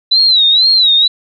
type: tone with vibrato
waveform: sine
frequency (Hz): 3951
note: B7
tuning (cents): 0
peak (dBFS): -6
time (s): 0.11-1.08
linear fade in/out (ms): 10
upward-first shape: sine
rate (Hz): 2.1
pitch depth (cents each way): 130
effects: none